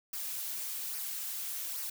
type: noise with flanger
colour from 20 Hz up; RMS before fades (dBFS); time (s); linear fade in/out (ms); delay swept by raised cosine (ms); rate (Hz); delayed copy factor
blue; -38; 0.13-1.9; 5; 0.26 to 6.26; 1.2; -0.5
effects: none